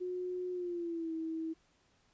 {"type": "tone with pitch glide", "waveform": "sine", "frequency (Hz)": [362.6, 323], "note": ["F#4", "E4"], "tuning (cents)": [-35, -35], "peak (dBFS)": -35, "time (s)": [0, 1.54], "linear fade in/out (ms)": 20, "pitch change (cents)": -200, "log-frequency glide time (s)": [0.52, 1.13], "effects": ["pink hiss -71 dBFS RMS until 2.13 s", "resampled to 16000 Hz"]}